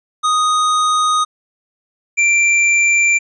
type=tone pair in turn; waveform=square; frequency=1244.5 / 2357 Hz; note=D#6 / D7; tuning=0 / +6 cents; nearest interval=major seventh; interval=1106 cents; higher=second; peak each=-13 / -11 dBFS; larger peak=second; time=0.23-1.25 / 2.17-3.19 s; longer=neither; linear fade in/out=20 ms; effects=resampled to 22050 Hz